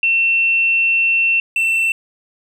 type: tone pair in turn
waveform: sine / triangle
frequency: 2700 / 2686 Hz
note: E7 / E7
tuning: +41 / +32 cents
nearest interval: unison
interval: 9 cents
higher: first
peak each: -12 dBFS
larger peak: neither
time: 0.03-1.4 / 1.56-1.92 s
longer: first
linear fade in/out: 2 ms
effects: none